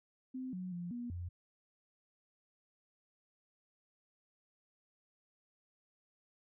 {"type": "tone with pitch steps", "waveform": "sine", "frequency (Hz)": [258, 183.3, 174.6, 240.7, 87.8], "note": ["C4", "F#3", "F3", "B3", "F2"], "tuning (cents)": [-24, -16, 0, -44, 10], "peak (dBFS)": -39, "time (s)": [0.34, 1.29], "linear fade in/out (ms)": 10, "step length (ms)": 190, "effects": []}